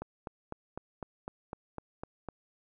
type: click train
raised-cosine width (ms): 1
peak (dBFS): -24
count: 10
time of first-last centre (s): 0.02-2.287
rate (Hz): 3.97
effects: none